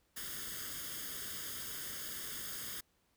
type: noise with comb filter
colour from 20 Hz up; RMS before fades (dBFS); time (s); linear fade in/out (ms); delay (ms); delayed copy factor
white; -43; 0.16-2.81; 10; 0.6; +0.75
effects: pink hiss -75 dBFS RMS until 3.16 s